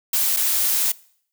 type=noise with dropouts; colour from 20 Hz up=blue; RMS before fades=-20 dBFS; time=0.13-0.92 s; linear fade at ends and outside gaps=5 ms; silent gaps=0.365-0.369 s; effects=noise-tail reverb RT60 0.6 s tail -22 dB re dry